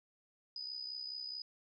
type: tone with amplitude modulation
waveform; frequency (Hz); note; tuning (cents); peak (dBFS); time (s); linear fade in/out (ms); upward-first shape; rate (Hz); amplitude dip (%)
sine; 4978; D#8; 0; -38; 0.56-1.42; 2; sine; 64.7; 65
effects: none